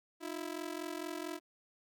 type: ring-modulated tone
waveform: sawtooth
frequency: 329.6 Hz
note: E4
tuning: in tune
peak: -32 dBFS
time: 0.2-1.4 s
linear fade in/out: 50 ms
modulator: 22.2 Hz
effects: none